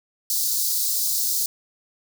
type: high-pass noise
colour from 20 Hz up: white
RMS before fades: -23 dBFS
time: 0.3-1.46 s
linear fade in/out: 2 ms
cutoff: 4100 Hz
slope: 48 dB/octave
effects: none

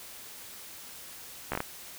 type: slowing click train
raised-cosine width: 0.5 ms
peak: -15 dBFS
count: 5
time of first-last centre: 1.52-1.604 s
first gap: 14 ms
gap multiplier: 1.28
effects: white hiss -46 dBFS RMS until 1.98 s

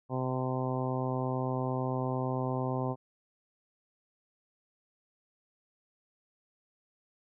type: harmonic tone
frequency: 128.9 Hz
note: C3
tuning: 26 cents flat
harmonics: 1 / 2 / 3 / 4 / 5 / 6 / 7 / 8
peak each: -33 / -36 / -38 / -39 / -40 / -41 / -41 / -42 dBFS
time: 0.09-2.96 s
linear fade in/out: 50 ms
effects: none

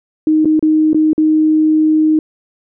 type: tone with dropouts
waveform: sine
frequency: 311.1 Hz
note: D#4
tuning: in tune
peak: -8 dBFS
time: 0.27-2.19 s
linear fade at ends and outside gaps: 2 ms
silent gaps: 0.447-0.455 / 0.594-0.626 / 0.932-0.945 / 1.132-1.179 s
effects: none

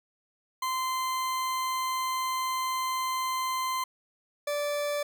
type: tone pair in turn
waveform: 40% pulse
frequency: 1036 / 583.6 Hz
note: C6 / D5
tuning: -17 / -11 cents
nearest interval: minor seventh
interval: 994 cents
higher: first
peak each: -27 dBFS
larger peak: neither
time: 0.62-3.84 / 4.47-5.03 s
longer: first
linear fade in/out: 5 ms
effects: none

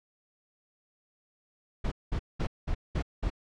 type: noise bursts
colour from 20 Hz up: brown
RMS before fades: -29 dBFS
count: 6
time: 1.84-3.302 s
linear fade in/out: 10 ms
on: 77 ms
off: 200 ms
effects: low-pass 5000 Hz 12 dB/octave

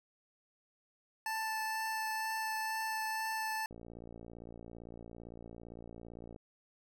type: tone with vibrato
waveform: 25% pulse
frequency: 880 Hz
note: A5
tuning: in tune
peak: -31 dBFS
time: 1.26-3.66 s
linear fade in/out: 2 ms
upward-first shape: triangle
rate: 2.1 Hz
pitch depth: 9 cents each way
type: click train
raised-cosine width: 2 ms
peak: -36 dBFS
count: 154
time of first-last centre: 3.71-6.362 s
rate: 57.7 Hz
effects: none

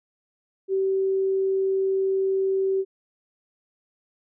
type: tone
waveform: sine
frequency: 384.8 Hz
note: G4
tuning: 32 cents flat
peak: -20 dBFS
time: 0.68-2.85 s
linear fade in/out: 50 ms
effects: none

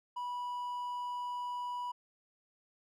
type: tone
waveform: triangle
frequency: 980 Hz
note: B5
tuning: 14 cents flat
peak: -34 dBFS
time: 0.16-1.92 s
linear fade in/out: 10 ms
effects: none

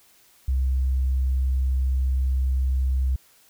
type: tone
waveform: sine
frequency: 65.41 Hz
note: C2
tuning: in tune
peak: -18 dBFS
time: 0.48-3.16 s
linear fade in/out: 5 ms
effects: tanh soft clip ceiling -16 dBFS + white hiss -57 dBFS RMS until 3.49 s

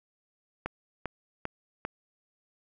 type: click train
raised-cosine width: 0.5 ms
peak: -17 dBFS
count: 4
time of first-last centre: 0.66-1.85 s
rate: 2.52 Hz
effects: none

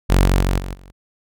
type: tone with level steps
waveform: sawtooth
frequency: 46.25 Hz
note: F#1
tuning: in tune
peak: -7 / -9 / -12 / -22 / -37 dBFS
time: 0.09-0.92 s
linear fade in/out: 20 ms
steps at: 0.26 / 0.41 / 0.58 / 0.74 s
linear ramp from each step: 5 ms
effects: none

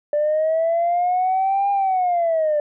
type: linear two-way sweep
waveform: sine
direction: up then down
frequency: 587.3 to 806 to 587.3 Hz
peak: -15 dBFS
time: 0.13-2.6 s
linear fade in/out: 2 ms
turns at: 1.71 s
effects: tanh soft clip ceiling -13 dBFS

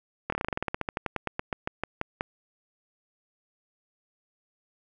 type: slowing click train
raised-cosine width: 0.5 ms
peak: -13 dBFS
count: 24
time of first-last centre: 0.3-2.209 s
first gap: 24 ms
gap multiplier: 1.1
effects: none

